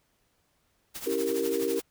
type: noise with tremolo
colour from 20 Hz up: white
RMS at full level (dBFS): -36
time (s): 0.94-1.82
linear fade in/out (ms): 20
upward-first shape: triangle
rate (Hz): 12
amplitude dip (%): 75
type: chord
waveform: sine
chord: C# diminished seventh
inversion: none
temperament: equal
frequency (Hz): 277.2 / 329.6 / 392 / 466.2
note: C#4 / E4 / G4 / Bb4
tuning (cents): 0 / 0 / 0 / 0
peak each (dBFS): -35 / -33 / -30 / -29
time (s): 1.06-1.8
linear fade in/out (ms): 10
effects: pink hiss -71 dBFS RMS until 1.9 s